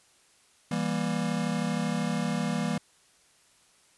square chord, E diminished, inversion none, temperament just, 164.81 / 197.78 / 237.3 Hz, E3 / G3 / Bb3, 0 / +16 / +31 cents, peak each -32 dBFS, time 0.71-2.78 s, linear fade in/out 5 ms, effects white hiss -62 dBFS RMS until 3.97 s + resampled to 24000 Hz

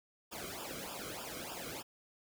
pink noise with flanger, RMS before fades -44 dBFS, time 0.31-1.83 s, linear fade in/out 20 ms, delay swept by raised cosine 0.48 to 1.14 ms, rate 3.3 Hz, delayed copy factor -1, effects none

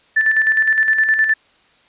sine tone with tremolo, 1760 Hz, A6, in tune, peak -10 dBFS, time 0.16-1.34 s, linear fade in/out 10 ms, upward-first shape square, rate 9.7 Hz, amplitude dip 50%, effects white hiss -54 dBFS RMS until 1.88 s + resampled to 8000 Hz

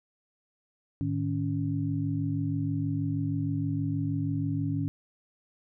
sine tone cluster, 106.3 / 152.6 / 279.4 Hz, G#2 / D#3 / C#4, +41 / -33 / +14 cents, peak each -31 dBFS, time 1.01-4.88 s, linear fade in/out 0 ms, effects none

